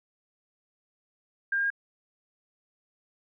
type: tone with pitch steps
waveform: sine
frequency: 1600 / 1610.2 / 1620.5 Hz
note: G6 / G6 / G#6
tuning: +35 / +46 / -43 cents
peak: -24 dBFS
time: 1.52-1.703 s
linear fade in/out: 5 ms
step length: 61 ms
effects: none